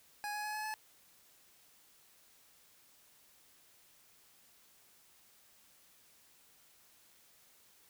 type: tone with pitch steps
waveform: 25% pulse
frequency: 830.6 / 838.3 / 846.1 / 854 / 861.9 Hz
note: G#5 / G#5 / G#5 / G#5 / A5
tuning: 0 / +16 / +32 / +48 / -36 cents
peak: -34 dBFS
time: 0.24-0.74 s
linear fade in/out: 0 ms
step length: 100 ms
effects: white hiss -65 dBFS RMS until 7.89 s